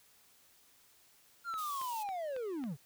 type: linear sweep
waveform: triangle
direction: down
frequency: 1417 to 120.4 Hz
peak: -34 dBFS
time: 1.44-2.77 s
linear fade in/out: 50 ms
type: click train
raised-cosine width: 0.3 ms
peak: -33 dBFS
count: 5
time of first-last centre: 1.54-2.639 s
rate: 3.64 Hz
type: high-pass noise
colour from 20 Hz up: white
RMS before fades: -48 dBFS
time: 1.57-2.04 s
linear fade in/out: 20 ms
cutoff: 2800 Hz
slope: 24 dB/octave
effects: white hiss -65 dBFS RMS until 2.85 s